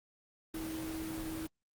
sine tone in noise, 320 Hz, D#4, 49 cents sharp, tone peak -38 dBFS, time 0.54-1.47 s, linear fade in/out 5 ms, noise pink, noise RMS -44 dBFS, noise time 0.54-1.47 s, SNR +3 dB, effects Opus 24 kbps

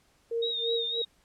sine tone with tremolo, 462.8 Hz, A#4, 13 cents flat, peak -26 dBFS, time 0.31-1.02 s, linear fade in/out 5 ms, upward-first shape sine, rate 3 Hz, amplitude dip 95%
sine tone with vibrato, 3729 Hz, A#7, in tune, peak -29 dBFS, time 0.42-1.05 s, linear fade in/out 10 ms, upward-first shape sine, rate 4 Hz, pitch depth 55 cents each way
effects pink hiss -66 dBFS RMS until 1.24 s + low-pass 11000 Hz 12 dB/octave

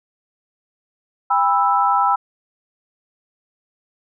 sine chord, E minor, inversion first, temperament equal with one note detuned, 802.3 / 987.8 / 1318.5 Hz, G5 / B5 / E6, +40 / 0 / 0 cents, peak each -18 dBFS, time 1.3-2.16 s, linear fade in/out 10 ms, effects none

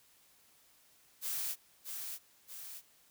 blue noise with echo, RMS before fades -37 dBFS, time 1.21-1.56 s, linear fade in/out 50 ms, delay 630 ms, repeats 2, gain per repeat -5 dB, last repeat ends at 2.82 s, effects white hiss -66 dBFS RMS until 3.1 s

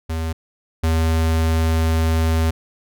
square tone pair in turn, 80.9 / 80.9 Hz, E2 / E2, -32 / -32 cents, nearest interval unison, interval 0 cents, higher neither, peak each -22 / -16 dBFS, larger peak second, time 0.09-0.33 / 0.83-2.51 s, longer second, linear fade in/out 10 ms, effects none

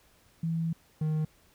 sine / triangle tone pair in turn, 164.4 / 155.17 Hz, E3 / D#3, -4 / -4 cents, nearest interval minor second, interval 100 cents, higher first, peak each -27 / -24 dBFS, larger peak second, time 0.43-0.73 / 1.01-1.25 s, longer first, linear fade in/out 5 ms, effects pink hiss -63 dBFS RMS until 1.54 s

